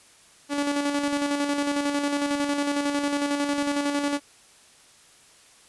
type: tone with tremolo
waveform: sawtooth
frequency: 286.8 Hz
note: D4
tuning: 41 cents flat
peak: -18 dBFS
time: 0.49-4.2 s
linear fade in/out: 50 ms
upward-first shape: square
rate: 11 Hz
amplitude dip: 40%
effects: white hiss -54 dBFS RMS until 5.68 s + resampled to 24000 Hz